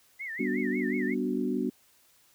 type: tone with vibrato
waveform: sine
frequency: 1979 Hz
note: B6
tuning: 3 cents sharp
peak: -34 dBFS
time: 0.19-1.15 s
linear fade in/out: 20 ms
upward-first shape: sine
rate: 5.5 Hz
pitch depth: 190 cents each way
type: chord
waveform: sine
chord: G major seventh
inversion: none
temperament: equal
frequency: 196 / 246.9 / 293.7 / 370 Hz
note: G3 / B3 / D4 / F#4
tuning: 0 / 0 / 0 / 0 cents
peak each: -34 / -30 / -33 / -33 dBFS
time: 0.39-1.7 s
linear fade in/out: 10 ms
effects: white hiss -63 dBFS RMS until 2.34 s